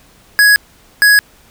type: tone bursts at uneven times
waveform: square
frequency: 1669 Hz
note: G#6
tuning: 8 cents sharp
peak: -6 dBFS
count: 2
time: 0.39-0.56 / 1.02-1.19 s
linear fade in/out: 0 ms
effects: pink hiss -47 dBFS RMS until 1.5 s